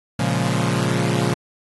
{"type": "chord", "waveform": "sawtooth", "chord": "Bb minor seventh", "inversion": "none", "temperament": "equal", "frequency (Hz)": [116.54, 138.59, 174.61, 207.7], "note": ["Bb2", "Db3", "F3", "Ab3"], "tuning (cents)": [0, 0, 0, 0], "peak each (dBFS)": [-19, -19, -19, -23], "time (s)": [0.19, 1.34], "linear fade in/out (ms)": 5, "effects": ["AAC 32 kbps"]}